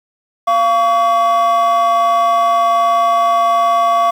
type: tone pair together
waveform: triangle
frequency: 690.4 / 1131 Hz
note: F5 / C#6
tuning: -20 / +34 cents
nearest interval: major sixth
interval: 854 cents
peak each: -10 dBFS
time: 0.47-4.11 s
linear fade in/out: 10 ms
effects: tanh soft clip ceiling -4 dBFS + 7-bit